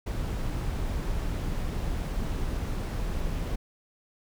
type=noise; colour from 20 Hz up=brown; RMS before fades=-30 dBFS; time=0.06-3.56 s; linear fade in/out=10 ms; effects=none